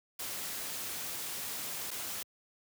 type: noise with dropouts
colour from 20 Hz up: white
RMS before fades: -39 dBFS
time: 0.19-2.23 s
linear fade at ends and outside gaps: 5 ms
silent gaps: 1.907-1.912 s
effects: high-pass 80 Hz 12 dB/octave